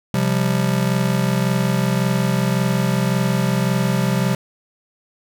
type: chord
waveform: square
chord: C suspended fourth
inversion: none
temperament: just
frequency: 130.81 / 174.42 / 196.22 Hz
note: C3 / F3 / G3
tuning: 0 / -2 / +2 cents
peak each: -21 / -22 / -22 dBFS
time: 0.14-4.35 s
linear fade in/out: 2 ms
effects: none